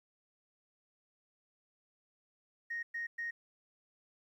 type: tone bursts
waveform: sine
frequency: 1864.7 Hz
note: A#6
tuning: in tune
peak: -35 dBFS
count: 3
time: 2.7-3.31 s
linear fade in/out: 10 ms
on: 130 ms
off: 110 ms
effects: tanh soft clip ceiling -31 dBFS + 12-bit